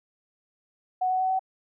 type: tone with pitch steps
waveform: sine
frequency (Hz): 740 / 745.6 / 751.2 / 756.9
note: F#5 / F#5 / F#5 / F#5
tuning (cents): 0 / +13 / +26 / +39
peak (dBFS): -22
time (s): 1.01-1.394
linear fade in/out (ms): 10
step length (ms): 96
effects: none